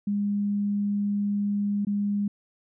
sine tone with dropouts, 203.7 Hz, G#3, 33 cents flat, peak -23 dBFS, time 0.07-2.28 s, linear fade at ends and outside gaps 5 ms, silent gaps 1.85-1.869 s, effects none

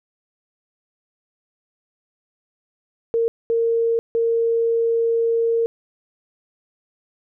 sine tone bursts at uneven times, 460.3 Hz, A#4, 22 cents flat, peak -16 dBFS, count 3, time 3.14-3.28 / 3.5-3.99 / 4.15-5.66 s, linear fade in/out 0 ms, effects none

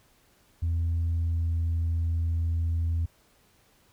sine tone with pitch glide, 83.5 to 83.02 Hz, E2 to E2, +23 to +13 cents, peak -22 dBFS, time 0.62-3.06 s, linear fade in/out 10 ms, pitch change -10 cents, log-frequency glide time 1.1-1.5 s, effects tanh soft clip ceiling -22 dBFS + pink hiss -63 dBFS RMS until 3.92 s

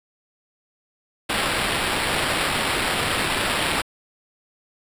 white noise with sample-and-hold, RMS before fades -23 dBFS, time 1.29-3.82 s, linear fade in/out 10 ms, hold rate 6300 Hz, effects resampled to 32000 Hz

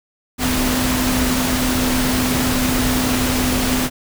sine tone in noise, 253.4 Hz, B3, 45 cents sharp, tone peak -19 dBFS, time 0.38-3.9 s, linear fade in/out 50 ms, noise pink, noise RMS -20 dBFS, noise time 0.38-3.9 s, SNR -2 dB, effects none

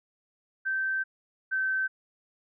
sine tone pair in turn, 1553 / 1542.3 Hz, G6 / G6, -17 / -29 cents, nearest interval unison, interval 12 cents, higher first, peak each -26 / -25 dBFS, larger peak second, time 0.65-1.04 / 1.51-1.88 s, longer first, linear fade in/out 20 ms, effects none

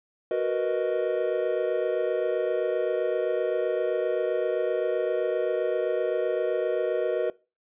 triangle chord, B major seventh, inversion second, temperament equal, 370 / 466.2 / 493.9 / 622.3 Hz, F#4 / A#4 / B4 / D#5, 0 / 0 / 0 / 0 cents, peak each -27 dBFS, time 0.31-7.3 s, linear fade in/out 2 ms, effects noise-tail reverb RT60 0.3 s tail -22 dB re dry + resampled to 8000 Hz

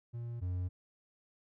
triangle tone pair in turn, 118.3 / 90.27 Hz, A#2 / F#2, +26 / -42 cents, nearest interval perfect fourth, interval 468 cents, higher first, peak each -36 / -31 dBFS, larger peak second, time 0.13-0.41 / 0.41-0.69 s, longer neither, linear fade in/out 20 ms, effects none

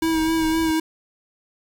square tone with vibrato, 321.6 Hz, E4, 43 cents flat, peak -19 dBFS, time 0.02-0.8 s, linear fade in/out 5 ms, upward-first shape sine, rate 3.9 Hz, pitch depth 25 cents each way
brown noise, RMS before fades -36 dBFS, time 0.02-0.71 s, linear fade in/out 0 ms
effects none

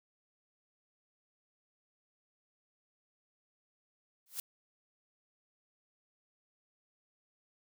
blue noise with exponential growth, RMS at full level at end -34 dBFS, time 4.26-4.4 s, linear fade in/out 2 ms, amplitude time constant 29 ms, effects none

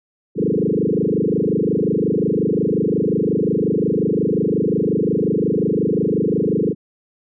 sine tone with frequency modulation, 310.5 Hz, D#4, 3 cents flat, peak -15 dBFS, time 0.35-6.75 s, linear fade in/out 50 ms, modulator 25.6 Hz, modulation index 6.3, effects none

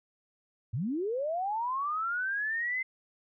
sine linear sweep, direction up, 96.8 to 2078 Hz, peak -29 dBFS, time 0.73-2.83 s, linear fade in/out 10 ms, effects none

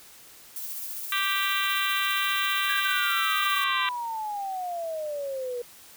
violet noise with tremolo, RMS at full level -34 dBFS, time 0.56-3.64 s, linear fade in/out 2 ms, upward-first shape sine, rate 15 Hz, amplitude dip 30%
harmonic tone, 392 Hz, G4, in tune, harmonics 3 / 4 / 5 / 6 / 7 / 8 / 9 / 10, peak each -30 / -31 / -32 / -33 / -33 / -34 / -35 / -35 dBFS, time 1.12-3.89 s, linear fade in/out 2 ms
sine exponential sweep, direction down, 1661.2 to 477.4 Hz, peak -29 dBFS, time 2.69-5.62 s, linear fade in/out 5 ms
effects white hiss -50 dBFS RMS until 5.96 s

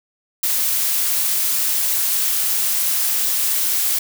blue noise, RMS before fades -19 dBFS, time 0.43-3.99 s, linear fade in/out 5 ms, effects none

